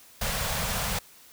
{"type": "band-stop noise", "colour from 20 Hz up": "pink", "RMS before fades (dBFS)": -29, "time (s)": [0.21, 0.99], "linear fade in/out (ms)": 5, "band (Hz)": [220, 470], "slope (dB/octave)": 48, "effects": ["white hiss -53 dBFS RMS until 1.32 s"]}